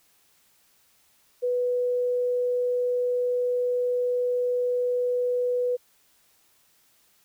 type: tone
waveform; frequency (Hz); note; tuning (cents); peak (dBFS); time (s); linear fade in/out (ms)
sine; 493.3; B4; -2; -22; 1.42-5.77; 20
effects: white hiss -63 dBFS RMS until 7.24 s